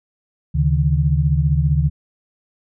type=tone cluster; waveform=sine; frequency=74.4 / 139 / 154.2 Hz; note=D2 / C#3 / D#3; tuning=+23 / +5 / -15 cents; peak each=-18 dBFS; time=0.54-1.9 s; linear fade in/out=20 ms; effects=none